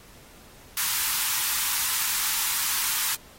white high-pass noise, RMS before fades -26 dBFS, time 0.77-3.15 s, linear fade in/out 2 ms, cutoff 840 Hz, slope 96 dB/octave, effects pink hiss -51 dBFS RMS until 3.38 s + AAC 48 kbps

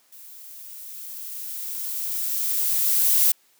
violet noise with level ramp, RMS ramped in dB -45 to -17 dBFS, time 0.12-3.32 s, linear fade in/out 5 ms, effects white hiss -61 dBFS RMS until 3.59 s + high-pass 200 Hz 12 dB/octave

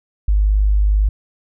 sine tone, 51 Hz, G#1, 31 cents flat, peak -11 dBFS, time 0.28-1.09 s, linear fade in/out 5 ms, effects none

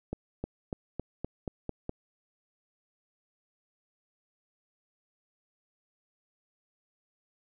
accelerating click train, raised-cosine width 2 ms, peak -20 dBFS, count 8, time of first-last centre 0.13-1.894 s, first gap 310 ms, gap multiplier 0.93, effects none

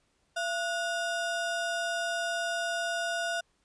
square ring-modulated tone, 1071 Hz, C6, 40 cents sharp, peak -27 dBFS, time 0.36-3.41 s, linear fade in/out 10 ms, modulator 391 Hz, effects pink hiss -72 dBFS RMS until 3.64 s + resampled to 22050 Hz

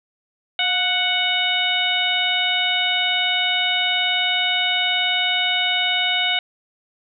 harmonic tone with a mistuned harmonic, 740 Hz, F#5, in tune, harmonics 1 / 2 / 3 / 4 / 5, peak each -27 / -27 / -23 / -22 / -23 dBFS, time 0.59-6.39 s, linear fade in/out 2 ms, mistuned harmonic 1, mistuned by -50 cents, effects none

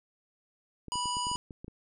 clicks, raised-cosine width 3 ms, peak -30 dBFS, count 10, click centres 0.883 / 0.956 / 1.057 / 1.169 / 1.269 / 1.315 / 1.355 / 1.508 / 1.645 / 1.681 s
harmonic tone, 981 Hz, B5, 12 cents flat, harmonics 1 / 3 / 5 / 7 / 9, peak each -32 / -37 / -39 / -40 / -42 dBFS, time 0.92-1.36 s, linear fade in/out 0 ms
effects none

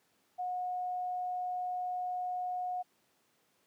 sine tone, 726 Hz, F#5, 33 cents flat, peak -33 dBFS, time 0.38-2.83 s, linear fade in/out 20 ms, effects pink hiss -72 dBFS RMS until 3.66 s + high-pass 200 Hz 12 dB/octave

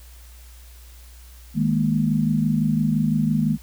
sine chord, D# suspended fourth, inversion none, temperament just, 155.56 / 207.4 / 233.3 Hz, D#3 / G#3 / A#3, 0 / -2 / +2 cents, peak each -22 dBFS, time 1.54-3.58 s, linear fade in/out 50 ms, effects added 60 Hz sine -42 dBFS peak until 3.62 s + white hiss -51 dBFS RMS until 3.62 s

